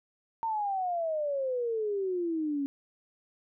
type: exponential sweep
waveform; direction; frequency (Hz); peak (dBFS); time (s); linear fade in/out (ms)
sine; down; 918 to 274; -28; 0.43-2.66; 0
effects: none